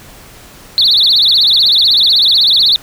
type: tone with vibrato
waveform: sine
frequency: 3951 Hz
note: B7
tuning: in tune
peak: -5 dBFS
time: 0.78-2.76 s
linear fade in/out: 0 ms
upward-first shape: triangle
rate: 16 Hz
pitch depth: 280 cents each way
effects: tanh soft clip ceiling -1 dBFS + pink hiss -37 dBFS RMS until 2.82 s